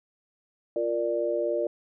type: chord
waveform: sine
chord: Bb major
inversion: second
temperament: equal with one note detuned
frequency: 349.2 / 466.2 / 590 Hz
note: F4 / Bb4 / D5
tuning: 0 / 0 / +8 cents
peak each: -30 / -30 / -27 dBFS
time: 0.76-1.67 s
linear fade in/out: 2 ms
effects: none